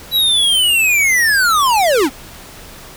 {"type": "linear sweep", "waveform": "square", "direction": "down", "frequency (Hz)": [3951, 233.1], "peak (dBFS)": -11, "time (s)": [0.11, 2.1], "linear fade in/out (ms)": 50, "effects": ["pink hiss -36 dBFS RMS until 2.96 s"]}